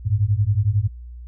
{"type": "beating tone pair", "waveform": "sine", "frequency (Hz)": [98, 109], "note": ["G2", "A2"], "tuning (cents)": [0, -16], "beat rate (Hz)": 11, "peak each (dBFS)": -19, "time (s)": [0.05, 0.88], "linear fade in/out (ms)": 20, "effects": ["added 60 Hz sine -34 dBFS peak until 1.27 s"]}